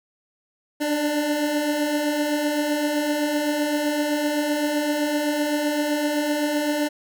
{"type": "beating tone pair", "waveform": "25% pulse", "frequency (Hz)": [289.7, 297.5], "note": ["D4", "D4"], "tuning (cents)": [-24, 22], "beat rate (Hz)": 7.8, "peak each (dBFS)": [-26, -18], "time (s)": [0.8, 6.89], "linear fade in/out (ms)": 20, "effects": []}